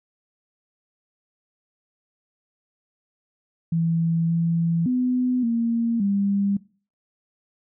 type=tone with pitch steps; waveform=sine; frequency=165.6 / 167.2 / 251.2 / 231.8 / 199.5 Hz; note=E3 / E3 / B3 / A#3 / G3; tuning=+8 / +25 / +30 / -10 / +31 cents; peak=-19 dBFS; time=3.72-6.57 s; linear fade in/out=5 ms; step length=570 ms; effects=noise-tail reverb RT60 0.4 s tail -21 dB re dry